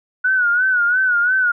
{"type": "tone with vibrato", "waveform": "sine", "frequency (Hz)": 1470, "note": "F#6", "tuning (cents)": -12, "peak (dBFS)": -13, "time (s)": [0.24, 1.52], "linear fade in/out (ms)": 10, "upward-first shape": "sine", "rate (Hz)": 2.9, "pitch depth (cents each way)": 82, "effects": []}